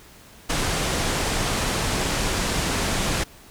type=low-pass noise; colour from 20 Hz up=pink; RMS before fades=-24 dBFS; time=0.49-3.24 s; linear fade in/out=10 ms; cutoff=9900 Hz; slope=24 dB/octave; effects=pink hiss -48 dBFS RMS until 3.5 s